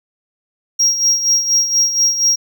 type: tone with tremolo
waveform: triangle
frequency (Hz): 5620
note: F8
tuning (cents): +10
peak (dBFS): -8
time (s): 0.79-2.36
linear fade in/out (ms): 10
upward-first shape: sine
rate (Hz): 4.2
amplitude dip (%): 65
effects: none